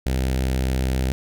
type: tone with notch filter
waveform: sawtooth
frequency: 64.8 Hz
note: C2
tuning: 16 cents flat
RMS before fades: -22 dBFS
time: 0.06-1.12 s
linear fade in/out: 0 ms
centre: 1100 Hz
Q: 1.4
effects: none